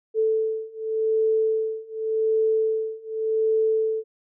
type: beating tone pair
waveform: sine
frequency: 440 / 440.87 Hz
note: A4 / A4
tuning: 0 / +3 cents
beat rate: 0.87 Hz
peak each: -24 / -23 dBFS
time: 0.14-4.04 s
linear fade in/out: 50 ms
effects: none